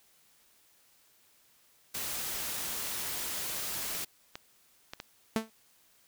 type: noise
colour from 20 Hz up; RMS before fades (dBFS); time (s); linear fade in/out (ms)
white; -36; 1.94-4.05; 10
type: clicks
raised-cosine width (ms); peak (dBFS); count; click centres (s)
0.2; -22; 5; 3.379 / 3.95 / 4.355 / 4.935 / 5.001
type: tone with exponential decay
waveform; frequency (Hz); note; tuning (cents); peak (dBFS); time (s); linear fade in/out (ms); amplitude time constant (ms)
sawtooth; 222; A3; +16; -20; 5.36-5.5; 0; 30
effects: white hiss -65 dBFS RMS until 6.07 s